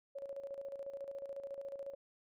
sine tone with tremolo, 554.4 Hz, C#5, in tune, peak -40 dBFS, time 0.15-1.95 s, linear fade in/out 10 ms, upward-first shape square, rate 14 Hz, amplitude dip 60%, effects none

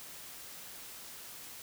silence, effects white hiss -48 dBFS RMS until 1.62 s

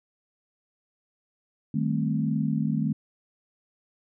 sine chord, A half-diminished seventh, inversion second, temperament equal, 155.56 / 196 / 220 / 261.6 Hz, Eb3 / G3 / A3 / C4, 0 / 0 / 0 / 0 cents, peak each -27 / -32 / -27 / -31 dBFS, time 1.74-2.93 s, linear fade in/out 5 ms, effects none

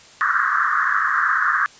pink band-pass noise, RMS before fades -19 dBFS, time 0.21-1.66 s, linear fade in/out 0 ms, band 1100 to 1800 Hz, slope 96 dB/octave, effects white hiss -46 dBFS RMS until 1.79 s + resampled to 16000 Hz

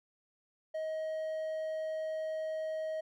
triangle tone, 631 Hz, D#5, 24 cents sharp, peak -32 dBFS, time 0.74-3.01 s, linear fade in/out 10 ms, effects none

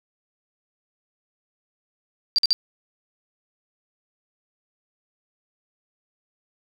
sine tone bursts, 4699 Hz, D8, in tune, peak -15 dBFS, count 3, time 2.36-2.53 s, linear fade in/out 0 ms, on 24 ms, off 49 ms, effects none

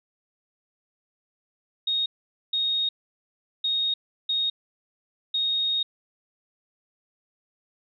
sine tone bursts at uneven times, 3729 Hz, A#7, in tune, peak -22 dBFS, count 5, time 1.87-2.06 / 2.53-2.89 / 3.64-3.94 / 4.29-4.5 / 5.34-5.83 s, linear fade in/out 5 ms, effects none

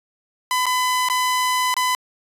sawtooth tone with dropouts, 1006 Hz, B5, 32 cents sharp, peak -14 dBFS, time 0.51-1.95 s, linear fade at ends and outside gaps 1 ms, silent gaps 0.657-0.665 / 1.087-1.099 / 1.741-1.766 s, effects resampled to 32000 Hz

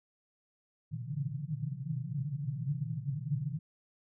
white band-pass noise, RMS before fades -36 dBFS, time 0.91-3.59 s, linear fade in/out 10 ms, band 120 to 160 Hz, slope 96 dB/octave, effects none

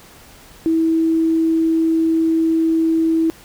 sine tone, 324.9 Hz, E4, 25 cents flat, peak -13 dBFS, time 0.66-3.3 s, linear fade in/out 0 ms, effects pink hiss -44 dBFS RMS until 3.44 s

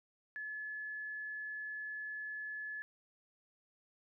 sine tone, 1715 Hz, A6, 45 cents flat, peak -40 dBFS, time 0.36-2.82 s, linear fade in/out 0 ms, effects none

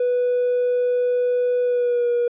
triangle tone with pitch glide, 492.9 to 480 Hz, B4 to B4, -3 to -49 cents, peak -14 dBFS, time 0-2.28 s, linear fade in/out 5 ms, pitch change -46 cents, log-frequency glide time 1.63-2.08 s, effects tanh soft clip ceiling -13 dBFS + resampled to 8000 Hz

